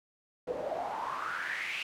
pink noise with band-pass filter sweep, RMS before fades -36 dBFS, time 0.47-1.83 s, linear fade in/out 5 ms, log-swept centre 470 to 2700 Hz, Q 6, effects none

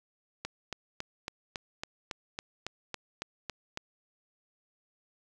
click train, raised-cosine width 0.2 ms, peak -18 dBFS, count 13, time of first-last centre 0.45-3.774 s, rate 3.61 Hz, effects none

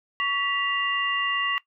sine tone cluster, 1127 / 1957 / 2795 Hz, C#6 / B6 / F7, +28 / -16 / +1 cents, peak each -27 dBFS, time 0.2-1.58 s, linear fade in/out 0 ms, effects noise-tail reverb RT60 0.1 s tail -19 dB re dry

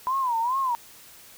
sine tone with vibrato, 990 Hz, B5, 4 cents sharp, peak -22 dBFS, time 0.07-0.75 s, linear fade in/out 0 ms, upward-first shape sine, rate 2.4 Hz, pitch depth 160 cents each way, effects white hiss -49 dBFS RMS until 1.37 s

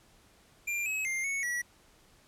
square tone with pitch steps, 2385 / 2563 / 2107 / 2211 / 1935 Hz, D7 / E7 / C7 / C#7 / B6, +26 / -49 / +12 / -5 / -36 cents, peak -31 dBFS, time 0.67-1.62 s, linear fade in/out 10 ms, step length 190 ms, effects pink hiss -62 dBFS RMS until 2.27 s + low-pass 12000 Hz 12 dB/octave

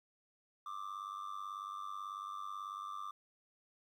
triangle tone with amplitude modulation, 1183 Hz, D6, 12 cents sharp, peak -36 dBFS, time 0.66-3.11 s, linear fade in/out 5 ms, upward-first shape sine, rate 98.2 Hz, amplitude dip 85%, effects 12-bit

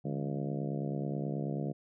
harmonic tone with a mistuned harmonic, 69.3 Hz, C#2, in tune, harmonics 2 / 3 / 4 / 5 / 6 / 7 / 8 / 9 / 10, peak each -35 / -39 / -41 / -43 / -45 / -46 / -47 / -48 / -49 dBFS, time 0.04-1.73 s, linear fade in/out 20 ms, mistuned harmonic 2, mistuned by +130 cents, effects none

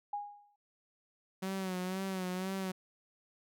sine tone with exponential decay, 821 Hz, G#5, 20 cents flat, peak -32 dBFS, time 0.13-0.56 s, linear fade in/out 5 ms, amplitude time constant 92 ms
sawtooth tone with vibrato, 187.2 Hz, F#3, 20 cents sharp, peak -31 dBFS, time 1.42-2.72 s, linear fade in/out 10 ms, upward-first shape sine, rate 2 Hz, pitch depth 53 cents each way
effects none

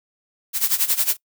blue noise with tremolo, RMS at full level -17 dBFS, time 0.53-1.17 s, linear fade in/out 50 ms, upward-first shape sine, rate 11 Hz, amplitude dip 85%, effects noise-tail reverb RT60 0.1 s tail -22 dB re dry

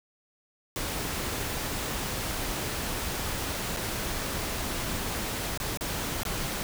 pink noise with dropouts, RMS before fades -32 dBFS, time 0.76-6.63 s, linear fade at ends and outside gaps 0 ms, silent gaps 3.765-3.77 / 5.575-5.601 / 5.773-5.809 / 6.233-6.252 s, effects none

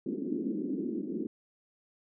white band-pass noise, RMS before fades -34 dBFS, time 0.06-1.27 s, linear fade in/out 5 ms, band 200 to 360 Hz, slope 48 dB/octave, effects none

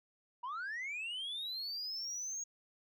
sine linear sweep, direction up, 937 to 6630 Hz, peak -36 dBFS, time 0.43-2.44 s, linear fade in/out 10 ms, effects tanh soft clip ceiling -37 dBFS

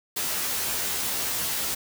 white noise with comb filter, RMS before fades -28 dBFS, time 0.16-1.75 s, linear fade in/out 10 ms, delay 15 ms, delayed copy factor +0.9, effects none

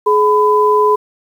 sine tone pair together, 422 / 1002.9 Hz, G#4 / B5, +28 / +26 cents, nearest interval octave + minor third, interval 1498 cents, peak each -11 dBFS, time 0.06-0.96 s, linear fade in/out 10 ms, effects 7-bit

